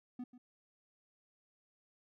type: tone with echo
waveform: triangle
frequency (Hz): 247.8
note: B3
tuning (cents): +6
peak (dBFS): -38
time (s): 0.19-0.24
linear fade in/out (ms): 5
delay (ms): 140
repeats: 1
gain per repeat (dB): -14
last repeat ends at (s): 0.38
effects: none